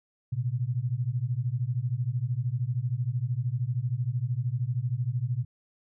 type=beating tone pair; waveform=sine; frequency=116.54 / 129.54 Hz; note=A#2 / C3; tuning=0 / -17 cents; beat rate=13 Hz; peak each=-29 dBFS; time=0.32-5.45 s; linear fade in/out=10 ms; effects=none